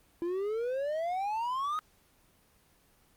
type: exponential sweep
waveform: triangle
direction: up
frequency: 335.1 to 1271 Hz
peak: -28 dBFS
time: 0.22-1.79 s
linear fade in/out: 0 ms
effects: pink hiss -65 dBFS RMS until 3.16 s + Opus 24 kbps